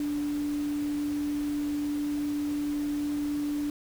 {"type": "tone in noise", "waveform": "sine", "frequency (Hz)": 292.6, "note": "D4", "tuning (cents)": -6, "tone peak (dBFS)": -27, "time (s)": [0, 3.7], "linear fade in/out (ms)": 2, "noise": "pink", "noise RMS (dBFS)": -45, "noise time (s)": [0, 3.7], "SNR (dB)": 15, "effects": []}